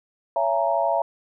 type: chord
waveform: sine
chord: A# half-diminished seventh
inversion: first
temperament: just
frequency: 559.4 / 671.3 / 839.1 / 932.3 Hz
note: C#5 / E5 / G#5 / A#5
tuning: +16 / +31 / +18 / 0 cents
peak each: -26 / -22 / -28 / -25 dBFS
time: 0.36-1.02 s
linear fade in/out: 2 ms
effects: none